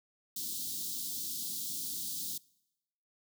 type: band-stop noise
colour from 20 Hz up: white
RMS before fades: -38 dBFS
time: 0.36-2.38 s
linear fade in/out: 5 ms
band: 330 to 3500 Hz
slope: 48 dB/octave
effects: noise-tail reverb RT60 0.9 s tail -24 dB re dry + high-pass 150 Hz 12 dB/octave